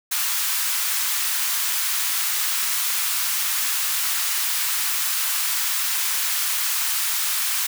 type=high-pass noise; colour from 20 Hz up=white; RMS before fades=-23 dBFS; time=0.11-7.67 s; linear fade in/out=10 ms; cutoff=1000 Hz; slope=24 dB/octave; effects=none